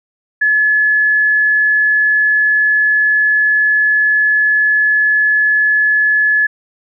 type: tone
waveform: sine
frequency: 1711 Hz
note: A6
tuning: 49 cents flat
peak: -9 dBFS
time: 0.41-6.47 s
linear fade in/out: 10 ms
effects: none